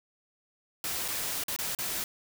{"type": "noise with dropouts", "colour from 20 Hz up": "white", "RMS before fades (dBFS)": -33, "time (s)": [0.84, 2.04], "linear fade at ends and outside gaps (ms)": 1, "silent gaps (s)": [[1.08, 1.084], [1.437, 1.482], [1.563, 1.588], [1.75, 1.787]], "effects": []}